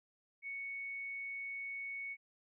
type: tone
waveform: sine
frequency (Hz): 2220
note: C#7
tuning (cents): +2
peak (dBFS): -40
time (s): 0.42-2.17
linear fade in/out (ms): 50
effects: none